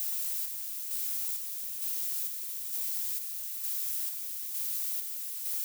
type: noise with tremolo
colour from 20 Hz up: violet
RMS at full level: -33 dBFS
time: 0-5.64 s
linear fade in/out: 0 ms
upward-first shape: square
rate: 1.1 Hz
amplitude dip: 40%
effects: none